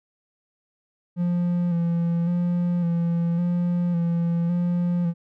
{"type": "tone with vibrato", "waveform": "triangle", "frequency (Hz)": 172.4, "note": "F3", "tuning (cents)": -22, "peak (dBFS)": -18, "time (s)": [1.16, 5.14], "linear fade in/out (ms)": 50, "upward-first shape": "square", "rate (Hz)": 0.9, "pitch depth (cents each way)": 28, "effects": []}